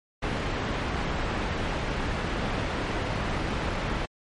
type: low-pass noise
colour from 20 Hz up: pink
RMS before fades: -29 dBFS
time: 0.22-4.06 s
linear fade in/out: 10 ms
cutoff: 2600 Hz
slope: 12 dB/octave
effects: MP3 48 kbps